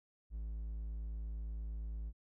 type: tone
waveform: triangle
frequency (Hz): 54.4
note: A1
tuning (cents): -19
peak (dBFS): -37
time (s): 0.3-2.13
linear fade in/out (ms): 50
effects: none